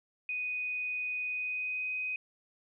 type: tone with pitch glide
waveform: sine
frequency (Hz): 2489 to 2508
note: D#7 to D#7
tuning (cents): 0 to +13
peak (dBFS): -32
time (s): 0.29-2.16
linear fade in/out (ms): 2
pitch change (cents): +13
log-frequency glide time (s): 1.25-1.9
effects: none